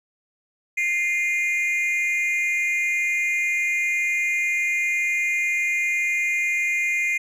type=tone pair together; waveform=triangle; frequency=2093 / 2445 Hz; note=C7 / D#7; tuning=0 / -31 cents; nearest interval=minor third; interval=269 cents; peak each=-19 / -21 dBFS; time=0.77-7.18 s; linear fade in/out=10 ms; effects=tanh soft clip ceiling -16 dBFS